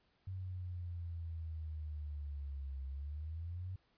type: exponential two-way sweep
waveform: sine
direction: down then up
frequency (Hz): 94.8 to 66.6 to 94.8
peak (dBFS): -40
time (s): 0.27-3.76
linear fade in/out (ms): 5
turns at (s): 2.86
effects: pink hiss -75 dBFS RMS until 3.97 s + resampled to 11025 Hz